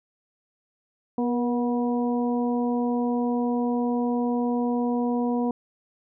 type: harmonic tone with a mistuned harmonic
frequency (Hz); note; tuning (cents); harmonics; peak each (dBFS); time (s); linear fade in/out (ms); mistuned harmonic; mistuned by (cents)
242.7; B3; -30; 1 / 2 / 3 / 4; -23 / -29 / -33 / -35; 1.18-5.51; 2; 2; -21
effects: none